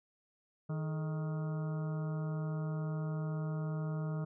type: harmonic tone with a mistuned harmonic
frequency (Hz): 156.3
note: D#3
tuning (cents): +8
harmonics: 1 / 2 / 3 / 4 / 5 / 6 / 7 / 8 / 9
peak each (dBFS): -34 / -50 / -48 / -49 / -58 / -58 / -57 / -54 / -57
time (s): 0.69-4.25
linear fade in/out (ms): 10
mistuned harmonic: 3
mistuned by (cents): -130
effects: none